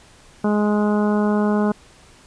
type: harmonic tone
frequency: 208.9 Hz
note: G#3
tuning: 10 cents sharp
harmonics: 1 / 2 / 3 / 4 / 5 / 6 / 7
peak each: -17 / -23 / -27 / -29 / -31 / -33 / -34 dBFS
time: 0.44-1.72 s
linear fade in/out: 5 ms
effects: pink hiss -49 dBFS RMS until 2.26 s + resampled to 22050 Hz